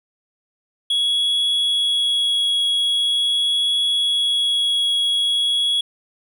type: tone with vibrato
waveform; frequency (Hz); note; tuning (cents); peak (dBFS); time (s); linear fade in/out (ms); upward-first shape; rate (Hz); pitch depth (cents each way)
triangle; 3343; G#7; +11; -15; 0.9-5.81; 5; triangle; 0.43; 8
effects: none